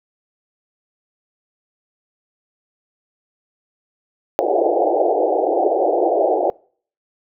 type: band-pass noise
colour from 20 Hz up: white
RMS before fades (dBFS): -17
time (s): 4.39-6.5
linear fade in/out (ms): 0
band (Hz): 320 to 790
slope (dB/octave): 96
effects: noise-tail reverb RT60 0.5 s tail -25 dB re dry